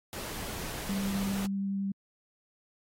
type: noise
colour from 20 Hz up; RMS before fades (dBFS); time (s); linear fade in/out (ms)
pink; -39; 0.13-1.46; 0
type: tone with vibrato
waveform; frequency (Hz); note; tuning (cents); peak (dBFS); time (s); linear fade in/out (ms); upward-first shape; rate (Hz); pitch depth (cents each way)
sine; 196.6; G3; +5; -29; 0.89-1.92; 5; triangle; 11; 8
effects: AAC 48 kbps